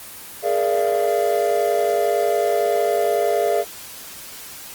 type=chord; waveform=triangle; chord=Bb dominant seventh; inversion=third; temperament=equal with one note detuned; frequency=415.3 / 466.2 / 587.3 / 683.3 Hz; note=Ab4 / Bb4 / D5 / F5; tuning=0 / 0 / 0 / -38 cents; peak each=-20 / -22 / -21 / -19 dBFS; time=0.42-3.65 s; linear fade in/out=50 ms; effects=white hiss -37 dBFS RMS until 4.74 s + Opus 24 kbps